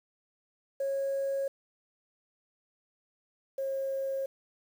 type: tone pair in turn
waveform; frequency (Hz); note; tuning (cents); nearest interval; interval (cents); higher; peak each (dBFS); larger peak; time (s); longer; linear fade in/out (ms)
sine; 548 / 540.5; C#5 / C#5; -20 / -44; unison; 24; first; -27 / -29; first; 0.8-1.48 / 3.58-4.26; neither; 5
effects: tanh soft clip ceiling -25 dBFS + 9-bit